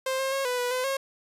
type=tone with pitch steps; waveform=sawtooth; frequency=525 / 534 / 544 / 496.5 / 491.2 / 508 / 542 Hz; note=C5 / C5 / C#5 / B4 / B4 / B4 / C#5; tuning=+6 / +35 / -33 / +9 / -9 / +49 / -39 cents; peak=-22 dBFS; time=0.06-0.97 s; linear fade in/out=5 ms; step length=130 ms; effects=resampled to 32000 Hz